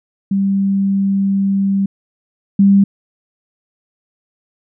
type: tone pair in turn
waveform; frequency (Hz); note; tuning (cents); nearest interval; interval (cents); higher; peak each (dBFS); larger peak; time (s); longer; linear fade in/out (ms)
sine; 196.2 / 197.91; G3 / G3; +2 / +17; unison; 15; second; -12 / -6; second; 0.31-1.86 / 2.59-2.84; first; 5
effects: none